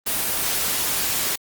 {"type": "noise", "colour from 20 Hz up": "white", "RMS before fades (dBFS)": -23, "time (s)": [0.06, 1.36], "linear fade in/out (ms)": 10, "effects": ["Opus 24 kbps"]}